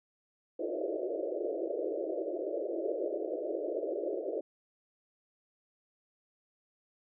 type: band-pass noise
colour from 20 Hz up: pink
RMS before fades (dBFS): -35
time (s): 0.59-4.41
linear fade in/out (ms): 5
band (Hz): 320 to 640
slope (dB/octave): 96
effects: none